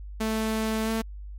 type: tone with pitch glide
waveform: sawtooth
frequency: 220 to 223.6 Hz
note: A3 to A3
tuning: 0 to +28 cents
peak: -21 dBFS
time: 0.2-1.02 s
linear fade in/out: 10 ms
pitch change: +28 cents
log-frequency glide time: 0.84-0.9 s
effects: added 50 Hz sine -36 dBFS peak until 1.38 s + MP3 64 kbps